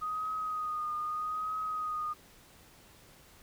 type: tone with vibrato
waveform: sine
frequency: 1244 Hz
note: D#6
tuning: 1 cent flat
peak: -32 dBFS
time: 0.01-2.14 s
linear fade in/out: 20 ms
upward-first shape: triangle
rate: 0.8 Hz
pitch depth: 38 cents each way
effects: pink hiss -58 dBFS RMS until 3.42 s